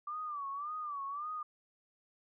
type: tone with vibrato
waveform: sine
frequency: 1171 Hz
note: D6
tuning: 5 cents flat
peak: -37 dBFS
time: 0.07-1.43 s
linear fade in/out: 5 ms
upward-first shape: sine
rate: 1.8 Hz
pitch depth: 110 cents each way
effects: none